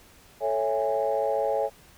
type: chord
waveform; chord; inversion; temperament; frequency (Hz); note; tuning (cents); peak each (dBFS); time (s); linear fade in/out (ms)
sine; A major seventh; none; equal with one note detuned; 440 / 554.4 / 659.3 / 821.5; A4 / C#5 / E5 / G#5; 0 / 0 / 0 / -19; -29 / -26 / -29 / -29; 0.4-1.7; 50
effects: tanh soft clip ceiling -14 dBFS + pink hiss -54 dBFS RMS until 1.97 s